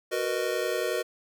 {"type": "chord", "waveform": "square", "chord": "B major seventh", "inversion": "second", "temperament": "just", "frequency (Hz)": [370.4, 463, 493.9, 617.4], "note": ["F#4", "A#4", "B4", "D#5"], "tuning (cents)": [2, -12, 0, -14], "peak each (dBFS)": -33, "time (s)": [0.11, 1.03], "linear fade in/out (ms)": 20, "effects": []}